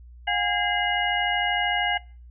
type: tone cluster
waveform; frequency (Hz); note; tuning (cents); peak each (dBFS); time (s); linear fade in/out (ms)
sine; 719 / 812 / 1630 / 2073 / 2885; F#5 / G#5 / G#6 / C7 / F#7; -50 / -39 / -33 / -17 / -44; -28; 0.27-1.98; 10
effects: noise-tail reverb RT60 0.4 s tail -24 dB re dry + added 60 Hz sine -43 dBFS peak until 2.3 s